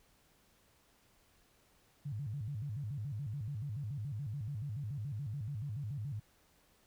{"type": "tone with vibrato", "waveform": "sine", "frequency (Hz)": 123.47, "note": "B2", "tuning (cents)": 0, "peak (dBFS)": -37, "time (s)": [2.05, 6.2], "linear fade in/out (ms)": 10, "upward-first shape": "square", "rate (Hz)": 7, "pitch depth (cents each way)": 270, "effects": ["pink hiss -69 dBFS RMS until 6.86 s"]}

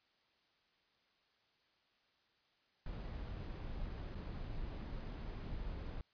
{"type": "noise with dropouts", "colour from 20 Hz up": "brown", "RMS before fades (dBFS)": -44, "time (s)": [2.86, 6.01], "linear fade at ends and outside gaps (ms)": 2, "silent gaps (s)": [4.149, 4.153], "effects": ["white hiss -75 dBFS RMS until 6.13 s", "resampled to 11025 Hz"]}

